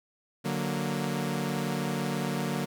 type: chord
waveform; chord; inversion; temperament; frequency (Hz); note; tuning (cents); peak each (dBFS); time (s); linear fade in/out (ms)
sawtooth; D augmented; none; equal; 146.83 / 185 / 233.1; D3 / F#3 / A#3; 0 / 0 / 0; -29; 0.44-2.66; 20
effects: none